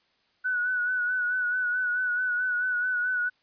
sine tone with vibrato, 1480 Hz, F#6, in tune, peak -24 dBFS, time 0.44-3.3 s, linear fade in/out 20 ms, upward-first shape sine, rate 4.6 Hz, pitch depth 37 cents each way, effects white hiss -68 dBFS RMS until 3.42 s + resampled to 11025 Hz

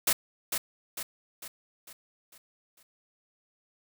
white noise with echo, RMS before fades -24 dBFS, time 0.07-0.13 s, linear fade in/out 5 ms, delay 450 ms, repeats 6, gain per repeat -6 dB, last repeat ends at 2.83 s, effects none

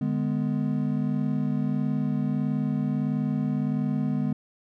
triangle chord, G# diminished, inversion second, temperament just, 149.51 / 207.7 / 249.2 Hz, D3 / G#3 / B3, +31 / 0 / +16 cents, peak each -26 dBFS, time 0.01-4.33 s, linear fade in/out 5 ms, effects none

